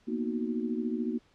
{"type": "chord", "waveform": "sine", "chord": "B major seventh", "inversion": "third", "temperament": "equal", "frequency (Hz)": [233.1, 246.9, 311.1, 370], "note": ["A#3", "B3", "D#4", "F#4"], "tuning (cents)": [0, 0, 0, 0], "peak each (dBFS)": [-32, -35, -36, -37], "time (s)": [0.07, 1.19], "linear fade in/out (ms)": 20, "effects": ["pink hiss -65 dBFS RMS until 1.34 s", "low-pass 5000 Hz 12 dB/octave"]}